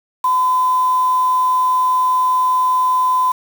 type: tone with quantisation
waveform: sine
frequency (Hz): 1015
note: B5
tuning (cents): +47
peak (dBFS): -12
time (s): 0.24-3.32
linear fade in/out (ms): 5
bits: 5
effects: none